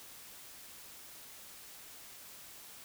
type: silence
effects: white hiss -52 dBFS RMS until 2.84 s